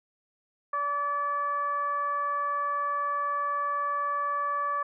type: tone with frequency modulation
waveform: sine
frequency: 1152 Hz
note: D6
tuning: 34 cents flat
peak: -26 dBFS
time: 0.73-4.83 s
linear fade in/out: 5 ms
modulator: 576 Hz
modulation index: 0.5
effects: none